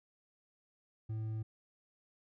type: tone with hard clipping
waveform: triangle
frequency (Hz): 109.9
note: A2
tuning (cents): -2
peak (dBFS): -37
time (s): 1.09-1.43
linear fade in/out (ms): 10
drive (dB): 7
effects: none